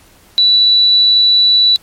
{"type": "tone", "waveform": "sine", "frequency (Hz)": 3951, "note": "B7", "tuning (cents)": 0, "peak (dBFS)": -6, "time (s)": [0.38, 1.76], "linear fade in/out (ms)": 0, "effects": ["pink hiss -46 dBFS RMS until 1.82 s", "MP3 64 kbps"]}